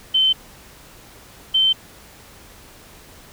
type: tone pair in turn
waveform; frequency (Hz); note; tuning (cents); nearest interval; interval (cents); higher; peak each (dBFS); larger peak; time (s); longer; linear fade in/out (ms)
sine; 3078 / 3096; G7 / G7; -32 / -22; unison; 10; second; -13 / -13; neither; 0.14-0.33 / 1.54-1.73; neither; 10
effects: pink hiss -45 dBFS RMS until 3.32 s